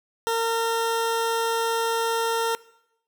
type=tone; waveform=20% pulse; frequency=457.5 Hz; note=A#4; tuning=32 cents flat; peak=-17 dBFS; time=0.27-2.55 s; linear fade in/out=0 ms; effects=noise-tail reverb RT60 0.8 s tail -21 dB re dry